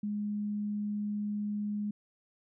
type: tone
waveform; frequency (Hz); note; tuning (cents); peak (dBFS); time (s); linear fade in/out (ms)
sine; 207.7; G#3; 0; -31; 0.03-1.91; 5
effects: none